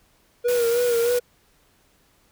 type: tone with vibrato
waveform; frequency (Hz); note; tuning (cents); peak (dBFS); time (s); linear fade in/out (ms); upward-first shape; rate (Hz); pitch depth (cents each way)
triangle; 476.9; A#4; +39; -16; 0.44-1.2; 20; sine; 3.2; 49
type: noise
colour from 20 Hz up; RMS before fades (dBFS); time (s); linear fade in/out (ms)
white; -32; 0.48-1.19; 5
effects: pink hiss -61 dBFS RMS until 2.31 s